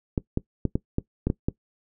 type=clicks; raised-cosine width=3 ms; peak=-10 dBFS; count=8; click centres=0.178 / 0.374 / 0.653 / 0.755 / 0.984 / 1.27 / 1.301 / 1.485 s; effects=noise-tail reverb RT60 0.1 s tail -20 dB re dry